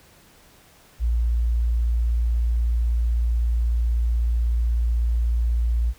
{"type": "tone", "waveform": "sine", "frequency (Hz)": 58.1, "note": "A#1", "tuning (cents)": -5, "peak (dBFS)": -18, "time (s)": [0.99, 5.94], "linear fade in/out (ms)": 50, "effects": ["pink hiss -53 dBFS RMS until 5.98 s"]}